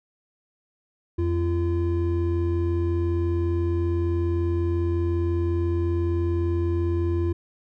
triangle tone pair together, 85.6 / 342.2 Hz, F2 / F4, -34 / -35 cents, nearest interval 2 octaves, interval 2399 cents, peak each -21 / -23 dBFS, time 1.18-7.33 s, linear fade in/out 10 ms, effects none

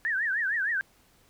sine tone with vibrato, 1700 Hz, G#6, 40 cents sharp, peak -25 dBFS, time 0.05-0.81 s, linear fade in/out 0 ms, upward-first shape triangle, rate 6.5 Hz, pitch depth 230 cents each way, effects pink hiss -62 dBFS RMS until 1.29 s

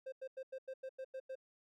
triangle tone bursts, 526 Hz, C5, 9 cents sharp, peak -40 dBFS, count 9, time 0.06-1.355 s, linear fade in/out 10 ms, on 63 ms, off 91 ms, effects none

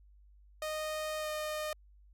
sawtooth tone with pitch glide, 618 to 612 Hz, D#5 to D#5, -12 to -29 cents, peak -31 dBFS, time 0.62-1.73 s, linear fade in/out 2 ms, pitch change -17 cents, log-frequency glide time 1.19-1.28 s, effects added 50 Hz sine -57 dBFS peak until 2.13 s

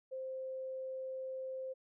sine tone, 523.3 Hz, C5, in tune, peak -39 dBFS, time 0.11-1.74 s, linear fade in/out 20 ms, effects none

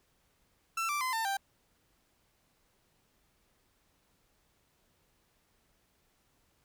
30% pulse tone with pitch steps, 1339 / 1172.4 / 1026.6 / 898.9 / 787 Hz, E6 / D6 / C6 / A5 / G5, +27 / -3 / -33 / +37 / +7 cents, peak -28 dBFS, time 0.77-1.37 s, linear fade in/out 5 ms, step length 120 ms, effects pink hiss -72 dBFS RMS until 6.64 s

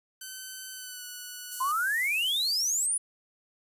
5% pulse tone with pitch glide, 1527 to 1476.7 Hz, G6 to F#6, -46 to -4 cents, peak -28 dBFS, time 0.21-1.72 s, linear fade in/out 5 ms, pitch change -58 cents, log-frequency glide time 0.73-1.04 s
pink high-pass noise, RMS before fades -39 dBFS, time 1.51-2.87 s, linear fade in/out 10 ms, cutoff 8000 Hz, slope 24 dB/octave
sine exponential sweep, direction up, 1001 to 10100 Hz, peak -25 dBFS, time 1.6-2.98 s, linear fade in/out 10 ms
effects resampled to 32000 Hz

